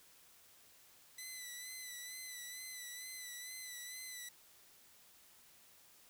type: tone with vibrato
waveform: 10% pulse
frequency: 2000 Hz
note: B6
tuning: 21 cents sharp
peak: -37 dBFS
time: 1.18-4.29 s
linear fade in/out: 5 ms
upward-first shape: sine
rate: 2.2 Hz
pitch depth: 41 cents each way
effects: white hiss -64 dBFS RMS until 6.09 s